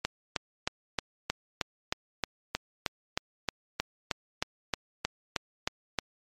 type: click train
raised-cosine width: 0.2 ms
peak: -10 dBFS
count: 20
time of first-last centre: 0.05-5.987 s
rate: 3.2 Hz
effects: MP3 64 kbps